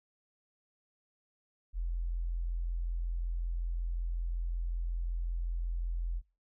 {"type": "tone", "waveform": "sine", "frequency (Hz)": 42.7, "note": "F1", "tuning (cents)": -38, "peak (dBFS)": -31, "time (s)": [1.73, 6.22], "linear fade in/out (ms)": 50, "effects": ["noise-tail reverb RT60 0.3 s tail -24 dB re dry"]}